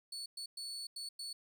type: tone bursts at uneven times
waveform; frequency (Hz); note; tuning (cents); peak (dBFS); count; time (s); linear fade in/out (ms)
35% pulse; 4435; C#8; 0; -40; 5; 0.12-0.26 / 0.37-0.46 / 0.57-0.87 / 0.96-1.09 / 1.19-1.33; 5
effects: none